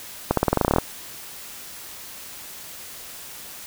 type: accelerating click train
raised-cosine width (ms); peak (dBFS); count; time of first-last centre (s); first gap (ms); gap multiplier
1; -3; 13; 0.31-0.784; 63; 0.91
effects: white hiss -39 dBFS RMS until 3.66 s